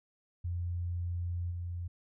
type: tone with level steps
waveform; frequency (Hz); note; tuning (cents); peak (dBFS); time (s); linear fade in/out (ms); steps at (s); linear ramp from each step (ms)
sine; 87.31; F2; 0; -32 / -35; 0.44-1.88; 10; 1.5; 20
effects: none